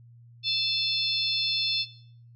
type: harmonic tone with a mistuned harmonic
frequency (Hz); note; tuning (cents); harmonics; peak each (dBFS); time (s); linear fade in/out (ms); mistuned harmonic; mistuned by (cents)
880; A5; 0; 3 / 4 / 5 / 6; -34 / -27 / -29 / -32; 0.43-1.86; 50; 5; -49
effects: noise-tail reverb RT60 0.6 s tail -18 dB re dry + added 118 Hz sine -49 dBFS peak until 2.35 s